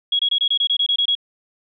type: tone bursts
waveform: sine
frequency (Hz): 3322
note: G#7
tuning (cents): 0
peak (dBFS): -15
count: 11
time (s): 0.12-1.152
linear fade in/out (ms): 5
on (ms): 72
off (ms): 24
effects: none